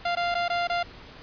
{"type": "tone with dropouts", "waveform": "sawtooth", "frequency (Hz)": 696, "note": "F5", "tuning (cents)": -6, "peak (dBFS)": -20, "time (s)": [0.05, 0.83], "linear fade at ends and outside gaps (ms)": 5, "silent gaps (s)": [[0.153, 0.169], [0.344, 0.35], [0.482, 0.499], [0.673, 0.697]], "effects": ["pink hiss -46 dBFS RMS until 1.22 s", "resampled to 11025 Hz"]}